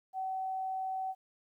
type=tone; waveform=sine; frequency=759 Hz; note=F#5; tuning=44 cents sharp; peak=-33 dBFS; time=0.13-1.15 s; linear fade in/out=50 ms; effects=12-bit